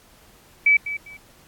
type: tone with echo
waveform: sine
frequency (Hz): 2297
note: D7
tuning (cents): -39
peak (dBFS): -12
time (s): 0.66-0.77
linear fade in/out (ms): 5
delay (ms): 200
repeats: 2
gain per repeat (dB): -13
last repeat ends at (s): 1.17
effects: pink hiss -53 dBFS RMS until 1.47 s + AAC 64 kbps